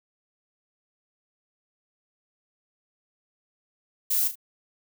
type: noise with echo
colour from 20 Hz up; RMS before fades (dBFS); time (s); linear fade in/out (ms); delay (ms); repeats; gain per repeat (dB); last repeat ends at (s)
violet; -24; 4.1-4.28; 10; 38; 2; -9; 4.356
effects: none